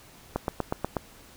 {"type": "click train", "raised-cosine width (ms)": 1, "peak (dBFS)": -12, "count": 6, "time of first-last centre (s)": [0.36, 0.968], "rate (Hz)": 8.23, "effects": ["pink hiss -52 dBFS RMS until 1.36 s"]}